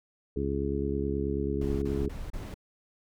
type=harmonic tone; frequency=69.3 Hz; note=C#2; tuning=in tune; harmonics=1 / 2 / 3 / 4 / 5 / 6; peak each=-33 / -36 / -36 / -35 / -35 / -33 dBFS; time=0.36-2.09 s; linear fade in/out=5 ms
type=noise bursts; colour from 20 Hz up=brown; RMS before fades=-37 dBFS; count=4; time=1.61-2.543 s; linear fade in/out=5 ms; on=210 ms; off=31 ms
effects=none

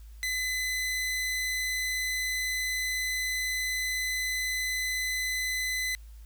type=tone; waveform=sawtooth; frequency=2017 Hz; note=B6; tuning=36 cents sharp; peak=-25 dBFS; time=0.23-5.95 s; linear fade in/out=0 ms; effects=added 54 Hz sine -44 dBFS peak until 6.25 s + white hiss -63 dBFS RMS until 6.25 s

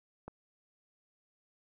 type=click; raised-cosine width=1 ms; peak=-29 dBFS; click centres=0.28 s; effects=none

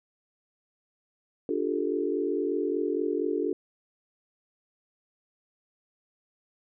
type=tone cluster; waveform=sine; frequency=293.4 / 353.7 / 397.6 / 442.1 Hz; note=D4 / F4 / G4 / A4; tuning=-2 / +22 / +25 / +8 cents; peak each=-31 dBFS; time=1.49-3.53 s; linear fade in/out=2 ms; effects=none

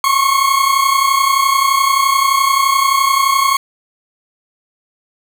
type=tone pair together; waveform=40% pulse; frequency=1077.1 / 1108.7 Hz; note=C6 / C#6; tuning=+50 / 0 cents; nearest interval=minor second; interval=50 cents; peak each=-13 dBFS; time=0.04-3.57 s; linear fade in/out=2 ms; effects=none

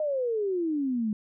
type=exponential sweep; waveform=sine; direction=down; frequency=625 to 206.6 Hz; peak=-25 dBFS; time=0-1.13 s; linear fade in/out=2 ms; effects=none

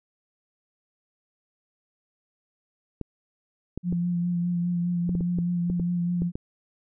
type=clicks; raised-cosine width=3 ms; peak=-18 dBFS; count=11; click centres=3.013 / 3.776 / 3.926 / 5.093 / 5.152 / 5.208 / 5.387 / 5.7 / 5.798 / 6.22 / 6.355 s
type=tone with vibrato; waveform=sine; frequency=174.61 Hz; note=F3; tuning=in tune; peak=-23 dBFS; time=3.83-6.32 s; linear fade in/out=50 ms; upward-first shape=sine; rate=4.9 Hz; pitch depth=22 cents each way
effects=none

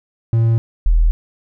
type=tone pair in turn; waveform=triangle / sine; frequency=114.3 / 40.29 Hz; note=A#2 / E1; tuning=-34 / -39 cents; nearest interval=octave + tritone; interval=1805 cents; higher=first; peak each=-9 / -9 dBFS; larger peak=neither; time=0.33-0.58 / 0.86-1.11 s; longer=neither; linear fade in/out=0 ms; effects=none

